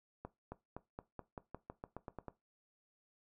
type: accelerating click train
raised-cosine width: 1 ms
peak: -30 dBFS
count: 13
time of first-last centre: 0.25-2.283 s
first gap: 270 ms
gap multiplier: 0.91
effects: noise-tail reverb RT60 0.2 s tail -17 dB re dry